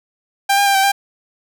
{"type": "tone with pitch steps", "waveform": "sawtooth", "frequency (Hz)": [793, 805, 793, 776, 795], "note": ["G5", "G5", "G5", "G5", "G5"], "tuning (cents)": [20, 46, 20, -18, 24], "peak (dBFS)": -8, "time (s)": [0.49, 0.92], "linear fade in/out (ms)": 10, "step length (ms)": 86, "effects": []}